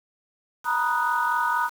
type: chord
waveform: sine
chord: B major seventh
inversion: third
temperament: equal with one note detuned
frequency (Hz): 932.3 / 976.4 / 1244.5 / 1480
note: A#5 / B5 / D#6 / F#6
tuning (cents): 0 / -20 / 0 / 0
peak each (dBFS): -26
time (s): 0.64-1.7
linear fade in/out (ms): 50
effects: tanh soft clip ceiling -12 dBFS + 7-bit